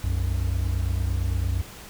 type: tone pair together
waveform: triangle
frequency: 63.68 / 92.5 Hz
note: C2 / F#2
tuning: -46 / 0 cents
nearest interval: tritone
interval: 646 cents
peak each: -23 dBFS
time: 0.04-1.62 s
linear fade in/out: 0 ms
effects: pink hiss -43 dBFS RMS until 1.89 s